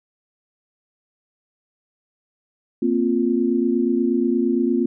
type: chord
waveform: sine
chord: Bb suspended second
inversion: none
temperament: equal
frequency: 233.1 / 261.6 / 349.2 Hz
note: Bb3 / C4 / F4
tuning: 0 / 0 / 0 cents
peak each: -21 dBFS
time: 2.82-4.86 s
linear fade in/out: 5 ms
effects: none